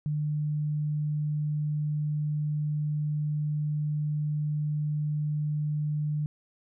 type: tone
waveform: sine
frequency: 150 Hz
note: D3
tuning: 37 cents sharp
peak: -26 dBFS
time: 0.06-6.26 s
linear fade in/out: 0 ms
effects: none